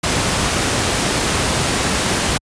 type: noise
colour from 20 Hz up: pink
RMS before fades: -17 dBFS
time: 0.03-2.38 s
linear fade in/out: 10 ms
effects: high-pass 60 Hz 12 dB/octave + resampled to 22050 Hz